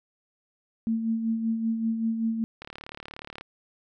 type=tone with tremolo; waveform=sine; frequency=225.5 Hz; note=A3; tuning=43 cents sharp; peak=-22 dBFS; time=0.87-2.44 s; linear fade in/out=0 ms; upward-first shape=sine; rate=5.2 Hz; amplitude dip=50%
type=click train; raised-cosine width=0.3 ms; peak=-23 dBFS; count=30; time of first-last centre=2.62-3.41 s; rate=36.7 Hz
effects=none